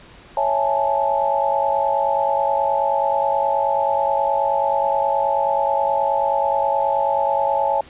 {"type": "chord", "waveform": "sine", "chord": "A major seventh", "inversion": "first", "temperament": "equal", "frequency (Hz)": [554.4, 659.3, 830.6, 880], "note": ["C#5", "E5", "G#5", "A5"], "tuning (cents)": [0, 0, 0, 0], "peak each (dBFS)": [-22, -25, -21, -21], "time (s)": [0.37, 7.81], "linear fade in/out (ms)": 2, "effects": ["pink hiss -45 dBFS RMS until 7.89 s", "resampled to 8000 Hz"]}